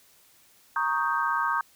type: chord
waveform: sine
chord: Eb dominant seventh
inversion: second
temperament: equal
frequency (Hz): 932.3 / 1108.7 / 1244.5 / 1568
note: Bb5 / Db6 / Eb6 / G6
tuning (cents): 0 / 0 / 0 / 0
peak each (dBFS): -29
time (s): 0.76-1.61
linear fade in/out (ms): 2
effects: white hiss -59 dBFS RMS until 1.75 s